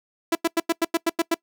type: tone bursts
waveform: sawtooth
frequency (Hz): 332.8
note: E4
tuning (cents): +17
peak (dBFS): -14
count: 9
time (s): 0.32-1.344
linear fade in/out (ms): 5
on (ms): 32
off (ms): 92
effects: noise-tail reverb RT60 0.1 s tail -23 dB re dry